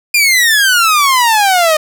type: exponential sweep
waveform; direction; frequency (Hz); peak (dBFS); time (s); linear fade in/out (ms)
sawtooth; down; 2441 to 608; -4; 0.14-1.77; 5
effects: none